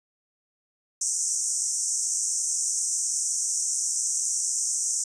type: band-pass noise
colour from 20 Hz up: pink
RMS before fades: -27 dBFS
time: 1.01-5.04 s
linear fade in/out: 5 ms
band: 5700 to 9100 Hz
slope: 96 dB/octave
effects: resampled to 22050 Hz